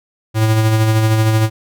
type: tone with tremolo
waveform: square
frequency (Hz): 110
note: A2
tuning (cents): 0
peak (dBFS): -10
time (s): 0.34-1.5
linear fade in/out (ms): 50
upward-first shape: sine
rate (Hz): 13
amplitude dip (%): 35
effects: none